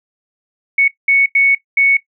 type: tone bursts at uneven times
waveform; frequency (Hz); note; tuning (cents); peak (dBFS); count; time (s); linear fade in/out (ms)
sine; 2217; C#7; 0; -8; 4; 0.78-0.88 / 1.08-1.26 / 1.35-1.55 / 1.77-1.97; 5
effects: noise-tail reverb RT60 0.1 s tail -17 dB re dry